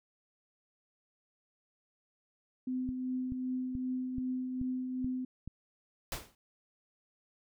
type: tone with tremolo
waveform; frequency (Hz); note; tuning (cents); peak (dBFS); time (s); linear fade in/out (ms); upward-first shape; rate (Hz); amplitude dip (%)
sine; 255.3; C4; -42; -31; 2.67-5.25; 5; triangle; 2.6; 40
type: click train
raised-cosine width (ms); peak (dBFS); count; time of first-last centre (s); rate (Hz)
5; -29; 7; 2.89-5.476; 2.32
type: noise with exponential decay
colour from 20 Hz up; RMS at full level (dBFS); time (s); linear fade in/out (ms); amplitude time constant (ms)
pink; -34; 6.12-6.35; 1; 50
effects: none